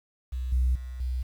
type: tone with level steps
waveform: sine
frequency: 62.9 Hz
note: B1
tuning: 32 cents sharp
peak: -28 / -19 / -34 / -26 dBFS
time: 0.32-1.23 s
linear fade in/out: 10 ms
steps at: 0.52 / 0.75 / 1 s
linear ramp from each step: 5 ms
effects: tanh soft clip ceiling -18 dBFS + 9-bit